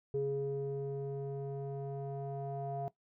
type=tone with low-pass filter sweep; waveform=square; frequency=138.59 Hz; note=C#3; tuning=in tune; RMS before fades=-38 dBFS; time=0.14-2.88 s; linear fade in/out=0 ms; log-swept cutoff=430 to 660 Hz; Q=9; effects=noise-tail reverb RT60 0.1 s tail -17 dB re dry